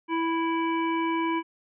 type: harmonic tone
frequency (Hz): 329.6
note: E4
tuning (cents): 0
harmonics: 1 / 3 / 5 / 7 / 9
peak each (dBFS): -26 / -28 / -40 / -35 / -43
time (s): 0.08-1.43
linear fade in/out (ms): 50
effects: none